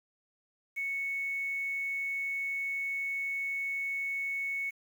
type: tone with quantisation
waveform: sine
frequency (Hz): 2212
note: C#7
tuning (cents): -4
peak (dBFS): -31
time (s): 0.76-4.71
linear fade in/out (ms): 20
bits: 9
effects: none